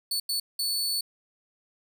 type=tone bursts at uneven times; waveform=sawtooth; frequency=4454 Hz; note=C#8; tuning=7 cents sharp; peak=-23 dBFS; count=3; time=0.11-0.2 / 0.29-0.4 / 0.59-1.01 s; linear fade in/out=5 ms; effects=none